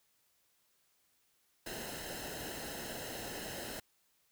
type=noise with comb filter; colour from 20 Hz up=pink; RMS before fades=-43 dBFS; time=1.66-3.8 s; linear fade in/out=5 ms; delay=0.86 ms; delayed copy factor=-0.7; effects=white hiss -74 dBFS RMS until 4.31 s